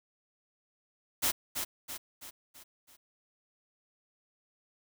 white noise with echo, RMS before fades -28 dBFS, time 1.22-1.32 s, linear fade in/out 20 ms, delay 330 ms, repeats 5, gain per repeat -6 dB, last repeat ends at 2.97 s, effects none

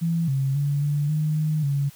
sine tone with pitch steps, 166.6 / 135.4 / 143.1 / 145.9 / 153.4 / 154.3 / 140.8 Hz, E3 / C#3 / D3 / D3 / D#3 / D#3 / C#3, +19 / -40 / -45 / -11 / -24 / -14 / +27 cents, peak -20 dBFS, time 0.01-1.9 s, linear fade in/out 20 ms, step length 270 ms, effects white hiss -50 dBFS RMS until 1.95 s

